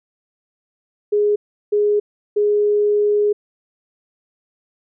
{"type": "tone bursts at uneven times", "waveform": "sine", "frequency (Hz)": 415.3, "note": "G#4", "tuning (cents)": 0, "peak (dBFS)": -13, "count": 3, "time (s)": [[1.12, 1.36], [1.72, 2], [2.36, 3.33]], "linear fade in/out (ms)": 10, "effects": []}